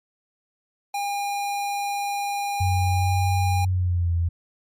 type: tone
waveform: square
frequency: 808 Hz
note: G#5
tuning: 48 cents flat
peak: -25 dBFS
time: 0.94-3.65 s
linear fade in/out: 5 ms
type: tone with pitch glide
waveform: sine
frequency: 93.2 to 84.97 Hz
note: F#2 to F2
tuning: +13 to -47 cents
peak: -19 dBFS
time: 2.6-4.29 s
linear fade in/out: 10 ms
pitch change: -160 cents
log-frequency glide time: 3.66-4.13 s
effects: MP3 64 kbps